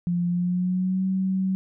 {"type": "tone with pitch glide", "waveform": "sine", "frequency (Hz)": [174.61, 189.32], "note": ["F3", "F#3"], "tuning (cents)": [0, 40], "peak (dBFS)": -21, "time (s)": [0.07, 1.55], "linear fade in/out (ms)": 0, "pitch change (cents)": 140, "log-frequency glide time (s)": [0.28, 1.05], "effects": []}